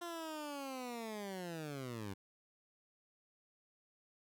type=linear sweep; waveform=15% pulse; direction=down; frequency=349.2 to 93.6 Hz; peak=-36 dBFS; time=0.01-2.14 s; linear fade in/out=10 ms; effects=none